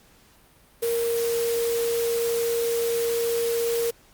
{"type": "tone in noise", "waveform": "sine", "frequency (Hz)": 466.2, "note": "A#4", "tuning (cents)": 0, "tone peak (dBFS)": -22, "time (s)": [0.82, 3.91], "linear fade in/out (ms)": 10, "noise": "white", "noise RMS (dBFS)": -33, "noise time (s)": [0.82, 3.91], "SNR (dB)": 8, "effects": ["pink hiss -56 dBFS RMS until 4.13 s", "Opus 48 kbps"]}